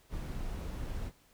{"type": "noise", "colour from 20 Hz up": "brown", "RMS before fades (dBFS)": -38, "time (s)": [0.09, 1.12], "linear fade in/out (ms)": 50, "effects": ["pink hiss -65 dBFS RMS until 1.33 s"]}